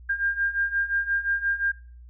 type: beating tone pair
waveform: sine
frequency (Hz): 1600 / 1605.7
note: G6 / G6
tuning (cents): +35 / +41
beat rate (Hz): 5.7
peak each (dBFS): -28 / -25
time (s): 0.09-1.72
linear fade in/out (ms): 10
effects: noise-tail reverb RT60 0.4 s tail -18 dB re dry + added 60 Hz sine -43 dBFS peak until 2.09 s